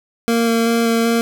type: tone with vibrato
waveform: 25% pulse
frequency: 230.4 Hz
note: A#3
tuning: 20 cents flat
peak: -10 dBFS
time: 0.28-1.21 s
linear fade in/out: 0 ms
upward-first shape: square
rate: 2.6 Hz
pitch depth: 9 cents each way
effects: none